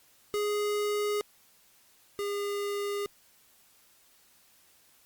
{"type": "tone pair in turn", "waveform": "square", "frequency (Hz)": [415.3, 406.3], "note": ["G#4", "G#4"], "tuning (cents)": [0, -38], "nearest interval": "unison", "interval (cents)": 38, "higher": "first", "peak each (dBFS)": [-28, -31], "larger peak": "first", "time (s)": [[0.34, 1.21], [2.19, 3.06]], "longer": "neither", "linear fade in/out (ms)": 0, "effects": ["white hiss -62 dBFS RMS until 5.05 s", "Opus 48 kbps"]}